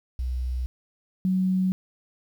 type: tone pair in turn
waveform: sine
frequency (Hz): 62.7 / 186.48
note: B1 / F#3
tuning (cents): +27 / +14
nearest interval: octave + perfect fifth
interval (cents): 1887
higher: second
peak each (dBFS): -25 / -20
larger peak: second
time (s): 0.19-0.66 / 1.25-1.72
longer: neither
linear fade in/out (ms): 0
effects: 9-bit